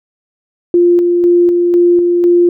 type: tone with tremolo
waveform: sine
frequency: 349.2 Hz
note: F4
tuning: in tune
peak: -5 dBFS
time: 0.74-2.49 s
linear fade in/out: 2 ms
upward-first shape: square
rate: 2 Hz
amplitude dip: 30%
effects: none